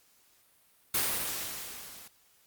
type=noise with level ramp; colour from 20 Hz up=white; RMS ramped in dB=-27 to -50 dBFS; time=0.94-2.08 s; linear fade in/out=5 ms; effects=white hiss -65 dBFS RMS until 2.46 s + Opus 48 kbps